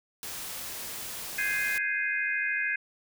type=noise; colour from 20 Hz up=white; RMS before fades=-38 dBFS; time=0.23-1.78 s; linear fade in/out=0 ms
type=chord; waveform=sine; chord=Ab major seventh; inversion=third; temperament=equal; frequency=1568 / 1661.2 / 2093 / 2489 Hz; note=G6 / Ab6 / C7 / Eb7; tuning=0 / 0 / 0 / 0 cents; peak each=-35 / -30 / -32 / -33 dBFS; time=1.38-2.76 s; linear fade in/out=5 ms
effects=none